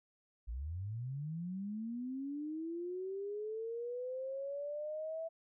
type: linear sweep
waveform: sine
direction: up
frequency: 52 to 659.3 Hz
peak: -38 dBFS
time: 0.47-5.29 s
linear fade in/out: 20 ms
effects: none